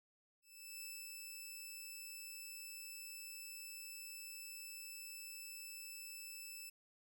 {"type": "tone with ADSR envelope", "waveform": "10% pulse", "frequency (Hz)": 2634, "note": "E7", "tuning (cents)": -2, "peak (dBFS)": -38, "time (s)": [0.42, 6.7], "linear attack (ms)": 400, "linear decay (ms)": 260, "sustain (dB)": -2, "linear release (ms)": 11, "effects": []}